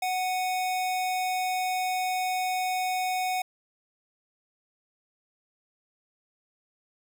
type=tone pair together; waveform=square; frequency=740 / 2482 Hz; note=F#5 / D#7; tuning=0 / -5 cents; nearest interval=octave + major sixth; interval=2095 cents; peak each=-27 / -39 dBFS; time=0.02-3.42 s; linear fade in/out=5 ms; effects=none